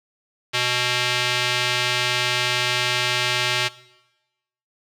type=tone with band-pass filter; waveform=square; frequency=123.6 Hz; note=B2; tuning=2 cents sharp; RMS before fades=-22 dBFS; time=0.53-3.69 s; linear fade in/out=20 ms; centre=3200 Hz; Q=1.3; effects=noise-tail reverb RT60 1.0 s tail -19 dB re dry